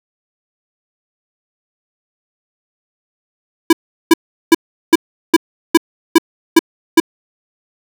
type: tone bursts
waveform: square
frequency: 329.6 Hz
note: E4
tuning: in tune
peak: -3 dBFS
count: 9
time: 3.7-7.001 s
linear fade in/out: 5 ms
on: 29 ms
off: 380 ms
effects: none